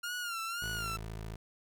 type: tone with vibrato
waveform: sawtooth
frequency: 1396.9 Hz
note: F6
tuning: in tune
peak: -32 dBFS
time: 0.03-0.97 s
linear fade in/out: 10 ms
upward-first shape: sine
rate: 1.9 Hz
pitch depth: 84 cents each way
type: tone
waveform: 20% pulse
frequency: 54.4 Hz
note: A1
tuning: 19 cents flat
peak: -35 dBFS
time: 0.62-1.36 s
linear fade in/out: 5 ms
effects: none